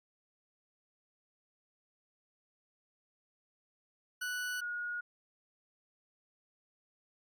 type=tone pair in turn; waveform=40% pulse / sine; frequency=1480 / 1442.9 Hz; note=F#6 / F#6; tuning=0 / -44 cents; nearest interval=unison; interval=44 cents; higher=first; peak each=-34 / -35 dBFS; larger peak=first; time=4.21-4.61 / 4.61-5.01 s; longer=neither; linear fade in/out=10 ms; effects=MP3 96 kbps